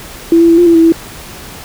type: tone with pitch steps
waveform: sine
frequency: 333.4 / 336.1 / 333 / 349.6 / 335.9 / 327.7 / 329.9 Hz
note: E4 / E4 / E4 / F4 / E4 / E4 / E4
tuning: +20 / +34 / +18 / +2 / +33 / -10 / +1 cents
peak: -3 dBFS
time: 0.32-0.922 s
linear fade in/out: 2 ms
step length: 86 ms
effects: pink hiss -30 dBFS RMS until 1.64 s